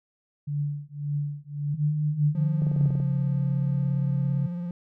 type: tone with tremolo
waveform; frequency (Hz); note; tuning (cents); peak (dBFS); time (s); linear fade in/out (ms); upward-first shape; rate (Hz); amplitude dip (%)
sine; 145.4; D3; -17; -23; 0.47-2.9; 10; triangle; 1.8; 100
type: tone with pitch glide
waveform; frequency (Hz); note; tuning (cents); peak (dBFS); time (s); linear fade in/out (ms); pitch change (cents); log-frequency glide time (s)
sine; 150.6 to 137.31; D3 to C#3; +44 to -16; -23; 1.74-4.47; 10; -160; 2.65-2.89
type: tone with vibrato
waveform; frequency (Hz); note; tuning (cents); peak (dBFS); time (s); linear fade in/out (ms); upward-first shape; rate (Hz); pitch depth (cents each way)
triangle; 174.61; F3; 0; -27; 2.35-4.71; 2; square; 18; 23
type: click train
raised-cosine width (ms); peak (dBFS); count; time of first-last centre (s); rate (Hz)
2; -25; 9; 2.62-3.001; 21
effects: none